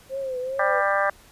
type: tone with vibrato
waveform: sine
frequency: 523.3 Hz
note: C5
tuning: in tune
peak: -26 dBFS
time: 0.09-0.83 s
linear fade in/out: 50 ms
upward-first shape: triangle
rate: 2.5 Hz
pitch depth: 89 cents each way
type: harmonic tone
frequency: 197.9 Hz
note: G3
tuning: 17 cents sharp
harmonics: 3 / 4 / 5 / 6 / 7 / 8 / 9 / 10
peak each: -24 / -27 / -33 / -25 / -37 / -26 / -31 / -34 dBFS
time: 0.59-1.1 s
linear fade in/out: 5 ms
effects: pink hiss -52 dBFS RMS until 1.31 s + resampled to 32000 Hz